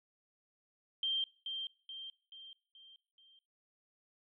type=tone with echo; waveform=sine; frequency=3160 Hz; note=G7; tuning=13 cents sharp; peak=-31 dBFS; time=1.03-1.24 s; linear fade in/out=2 ms; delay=430 ms; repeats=5; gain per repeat=-6 dB; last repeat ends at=3.39 s; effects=noise-tail reverb RT60 0.5 s tail -22 dB re dry